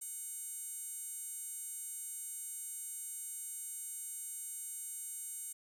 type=tone with high-pass filter; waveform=15% pulse; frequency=740 Hz; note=F#5; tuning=in tune; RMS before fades=-44 dBFS; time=0.01-5.53 s; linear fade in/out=10 ms; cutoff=9100 Hz; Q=6.2; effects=none